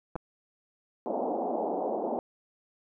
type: clicks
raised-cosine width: 1 ms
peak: -21 dBFS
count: 2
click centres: 0.156 / 0.162 s
type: band-pass noise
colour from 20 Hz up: white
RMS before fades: -31 dBFS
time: 1.06-2.19 s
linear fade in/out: 0 ms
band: 220 to 820 Hz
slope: 48 dB/octave
effects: none